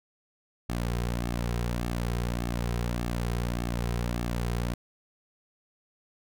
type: tone with flanger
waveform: sawtooth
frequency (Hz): 59.2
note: A#1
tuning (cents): +27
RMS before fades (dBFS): -30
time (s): 0.69-4.74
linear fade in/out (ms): 5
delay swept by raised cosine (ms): 2 to 3.5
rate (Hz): 1.7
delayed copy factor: -0.6
effects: none